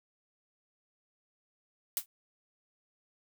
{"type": "noise with exponential decay", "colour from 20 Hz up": "blue", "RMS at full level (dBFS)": -27, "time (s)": [1.97, 2.06], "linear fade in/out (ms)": 1, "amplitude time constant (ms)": 18, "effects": []}